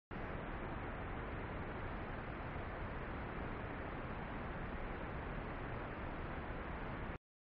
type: low-pass noise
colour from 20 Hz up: pink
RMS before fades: -44 dBFS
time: 0.11-7.16 s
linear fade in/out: 0 ms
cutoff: 2100 Hz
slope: 24 dB/octave
effects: MP3 32 kbps